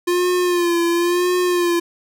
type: tone with vibrato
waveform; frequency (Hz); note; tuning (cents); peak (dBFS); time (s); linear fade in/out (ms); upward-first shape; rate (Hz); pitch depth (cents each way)
square; 350.2; F4; +5; -16; 0.07-1.8; 10; sine; 0.97; 50
effects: none